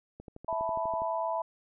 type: click train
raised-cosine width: 2 ms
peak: -31 dBFS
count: 11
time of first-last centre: 0.2-1.02 s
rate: 12.2 Hz
type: chord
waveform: sine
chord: E suspended fourth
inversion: none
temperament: equal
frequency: 659.3 / 880 / 987.8 Hz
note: E5 / A5 / B5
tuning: 0 / 0 / 0 cents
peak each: -32 / -35 / -33 dBFS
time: 0.48-1.42 s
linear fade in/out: 5 ms
effects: none